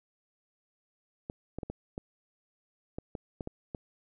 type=clicks; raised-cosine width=2 ms; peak=-23 dBFS; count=10; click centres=1.299 / 1.586 / 1.632 / 1.7 / 1.979 / 2.985 / 3.152 / 3.408 / 3.474 / 3.748 s; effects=none